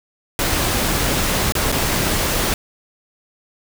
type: noise with dropouts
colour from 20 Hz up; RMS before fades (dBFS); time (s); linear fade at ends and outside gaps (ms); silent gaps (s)
pink; -19; 0.39-2.54; 1; 1.522-1.552 / 1.718-1.724
effects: none